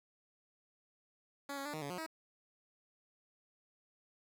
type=tone with pitch steps; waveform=10% pulse; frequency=281 / 276.1 / 293.6 / 155.8 / 142.1 / 179.9 / 320.3 Hz; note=C#4 / C#4 / D4 / D#3 / C#3 / F#3 / E4; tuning=+24 / -7 / 0 / +3 / +43 / -48 / -50 cents; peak=-32 dBFS; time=1.49-2.064 s; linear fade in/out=5 ms; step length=82 ms; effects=none